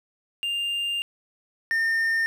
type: tone pair in turn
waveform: triangle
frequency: 2800 / 1815.7 Hz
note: F7 / A#6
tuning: +4 / -46 cents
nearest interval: perfect fifth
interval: 750 cents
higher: first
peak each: -23 / -19 dBFS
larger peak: second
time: 0.43-1.02 / 1.71-2.26 s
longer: first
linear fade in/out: 0 ms
effects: none